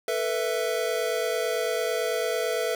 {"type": "chord", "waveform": "square", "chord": "A suspended second", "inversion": "none", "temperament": "equal with one note detuned", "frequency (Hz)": [444.9, 493.9, 659.3], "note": ["A4", "B4", "E5"], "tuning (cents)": [19, 0, 0], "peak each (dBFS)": -30, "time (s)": [0.08, 2.75], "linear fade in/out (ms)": 2, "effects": []}